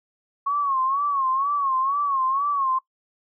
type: tone with vibrato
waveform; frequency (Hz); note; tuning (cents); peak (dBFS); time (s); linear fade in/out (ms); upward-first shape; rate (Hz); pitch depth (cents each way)
sine; 1100; C#6; -14; -20; 0.46-2.79; 10; sine; 2.1; 98
effects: noise-tail reverb RT60 0.1 s tail -19 dB re dry